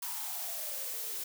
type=noise with high-pass filter sweep; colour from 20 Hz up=blue; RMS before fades=-38 dBFS; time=0.02-1.24 s; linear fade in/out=5 ms; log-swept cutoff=970 to 380 Hz; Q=9.5; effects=none

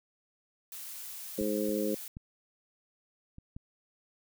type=noise; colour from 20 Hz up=blue; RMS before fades=-43 dBFS; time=0.72-2.08 s; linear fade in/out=2 ms
type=harmonic tone; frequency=105.1 Hz; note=G#2; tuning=21 cents sharp; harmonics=2 / 3 / 4 / 5; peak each=-34 / -34 / -34 / -34 dBFS; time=1.38-1.95 s; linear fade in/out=5 ms
type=clicks; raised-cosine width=5 ms; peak=-32 / -40 / -30 / -35 / -30 dBFS; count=5; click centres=1.413 / 1.691 / 2.169 / 3.384 / 3.565 s
effects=none

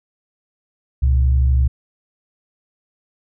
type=tone pair together; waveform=sine; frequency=67.81 / 120.1 Hz; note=C#2 / B2; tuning=-38 / -48 cents; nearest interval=minor seventh; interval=990 cents; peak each=-12 / -22 dBFS; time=1.02-1.68 s; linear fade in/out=10 ms; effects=none

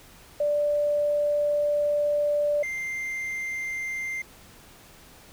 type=tone pair in turn; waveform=sine / triangle; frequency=587.3 / 2093 Hz; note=D5 / C7; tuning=0 / 0 cents; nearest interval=octave + minor seventh; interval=2200 cents; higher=second; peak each=-21 / -27 dBFS; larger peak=first; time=0.4-2.63 / 2.63-4.22 s; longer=first; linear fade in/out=5 ms; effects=pink hiss -51 dBFS RMS until 5.32 s

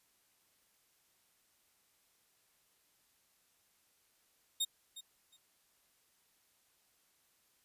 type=tone with echo; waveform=sawtooth; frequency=3697 Hz; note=A#7; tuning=15 cents flat; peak=-28 dBFS; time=4.6-4.65 s; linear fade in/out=10 ms; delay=360 ms; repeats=2; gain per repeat=-15 dB; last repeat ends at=5.37 s; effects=white hiss -73 dBFS RMS until 7.64 s + resampled to 32000 Hz

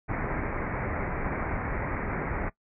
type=low-pass noise; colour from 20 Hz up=pink; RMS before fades=-31 dBFS; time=0.08-2.5 s; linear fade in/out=20 ms; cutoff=2300 Hz; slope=96 dB/octave; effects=noise-tail reverb RT60 0.1 s tail -20 dB re dry

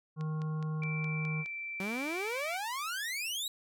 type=harmonic tone; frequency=155.56 Hz; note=D#3; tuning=in tune; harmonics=1 / 3 / 5 / 7 / 9; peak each=-32 / -48 / -55 / -48 / -56 dBFS; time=0.16-1.45 s; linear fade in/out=50 ms
type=click train; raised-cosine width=0.2 ms; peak=-32 dBFS; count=7; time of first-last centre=0.21-1.46 s; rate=4.8 Hz
type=tone with pitch glide; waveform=sine; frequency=2338 to 2310 Hz; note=D7 to D7; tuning=-8 to -29 cents; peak=-37 dBFS; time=0.82-2.57 s; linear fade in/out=2 ms; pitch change=-21 cents; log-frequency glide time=2.1-2.43 s
type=exponential sweep; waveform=sawtooth; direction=up; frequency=185 to 3951 Hz; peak=-31 dBFS; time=1.8-3.48 s; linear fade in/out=2 ms
effects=none

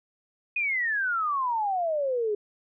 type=exponential sweep; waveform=sine; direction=down; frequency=2513 to 405.9 Hz; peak=-24 dBFS; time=0.56-2.35 s; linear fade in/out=5 ms; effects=none

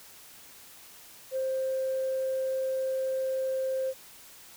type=tone; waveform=sine; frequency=526 Hz; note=C5; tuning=9 cents sharp; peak=-26 dBFS; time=1.31-3.94 s; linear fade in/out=50 ms; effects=tanh soft clip ceiling -23 dBFS + white hiss -51 dBFS RMS until 4.56 s

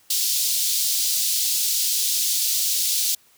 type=high-pass noise; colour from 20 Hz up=pink; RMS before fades=-22 dBFS; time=0.1-3.15 s; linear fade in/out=5 ms; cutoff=3900 Hz; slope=24 dB/octave; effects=white hiss -57 dBFS RMS until 3.37 s

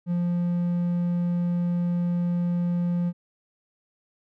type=tone; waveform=triangle; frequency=174.61 Hz; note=F3; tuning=in tune; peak=-20 dBFS; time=0.06-3.13 s; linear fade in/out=50 ms; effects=none

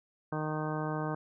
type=harmonic tone; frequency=154.2 Hz; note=D#3; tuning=15 cents flat; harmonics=1 / 2 / 3 / 4 / 5 / 6 / 7 / 8 / 10; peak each=-35 / -38 / -40 / -41 / -42 / -43 / -43 / -44 / -45 dBFS; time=0.32-1.15 s; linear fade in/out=5 ms; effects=none

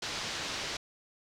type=low-pass noise; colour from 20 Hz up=white; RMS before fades=-37 dBFS; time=0.02-0.77 s; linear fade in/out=5 ms; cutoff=5600 Hz; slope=24 dB/octave; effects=none

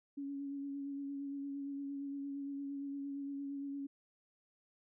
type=tone with vibrato; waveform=sine; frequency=279.6 Hz; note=C#4; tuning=15 cents sharp; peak=-39 dBFS; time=0.17-3.87 s; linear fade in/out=10 ms; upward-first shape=sine; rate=8.7 Hz; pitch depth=20 cents each way; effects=none

